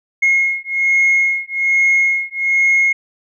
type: beating tone pair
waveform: sine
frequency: 2157 / 2158.2 Hz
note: C#7 / C#7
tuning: -48 / -47 cents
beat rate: 1.2 Hz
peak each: -14 dBFS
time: 0.22-2.93 s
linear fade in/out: 10 ms
effects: tanh soft clip ceiling -7 dBFS